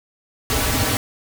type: noise with comb filter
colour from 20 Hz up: pink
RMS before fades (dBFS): -20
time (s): 0.5-0.97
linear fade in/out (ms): 0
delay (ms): 5.6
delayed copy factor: -0.8
effects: none